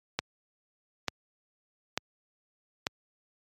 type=click train; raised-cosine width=0.2 ms; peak=-10 dBFS; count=4; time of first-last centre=0.19-2.869 s; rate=1.12 Hz; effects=high-pass 80 Hz 12 dB/octave + MP3 96 kbps